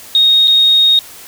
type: tone with dropouts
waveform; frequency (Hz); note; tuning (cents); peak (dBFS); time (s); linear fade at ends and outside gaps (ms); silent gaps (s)
sine; 3729; A#7; 0; -6; 0.15-0.99; 1; 0.474-0.479
effects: white hiss -35 dBFS RMS until 1.27 s